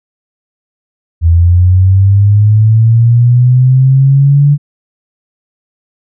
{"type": "linear sweep", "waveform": "sine", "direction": "up", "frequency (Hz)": [81.9, 145.8], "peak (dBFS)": -3, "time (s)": [1.21, 4.58], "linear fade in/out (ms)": 50, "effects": []}